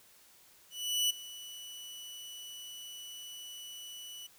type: tone with ADSR envelope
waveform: sawtooth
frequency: 2960 Hz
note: F#7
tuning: in tune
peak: -23 dBFS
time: 0.7-4.27 s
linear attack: 400 ms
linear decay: 11 ms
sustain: -18 dB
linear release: 8 ms
effects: white hiss -61 dBFS RMS until 4.38 s